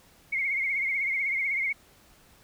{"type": "tone with vibrato", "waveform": "sine", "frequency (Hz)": 2167, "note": "C#7", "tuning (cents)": -40, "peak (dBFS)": -25, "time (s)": [0.32, 1.73], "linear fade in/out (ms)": 10, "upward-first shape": "triangle", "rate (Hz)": 16, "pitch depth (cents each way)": 83, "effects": ["pink hiss -58 dBFS RMS until 2.43 s"]}